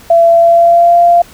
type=tone with pitch glide; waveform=sine; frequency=674 to 691.7 Hz; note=E5 to F5; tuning=+38 to -17 cents; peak=-3 dBFS; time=0.1-1.22 s; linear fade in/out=5 ms; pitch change=+45 cents; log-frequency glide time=0.35-0.98 s; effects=pink hiss -38 dBFS RMS until 1.33 s